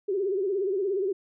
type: tone with vibrato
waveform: sine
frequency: 388.5 Hz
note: G4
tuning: 16 cents flat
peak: -24 dBFS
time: 0.08-1.13 s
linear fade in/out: 10 ms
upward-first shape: sine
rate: 17 Hz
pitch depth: 110 cents each way
effects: none